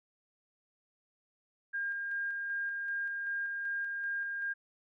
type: tone with tremolo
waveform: sine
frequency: 1610 Hz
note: G6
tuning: 46 cents sharp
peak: -32 dBFS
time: 1.73-4.54 s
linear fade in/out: 20 ms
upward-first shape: square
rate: 2.6 Hz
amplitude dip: 25%
effects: none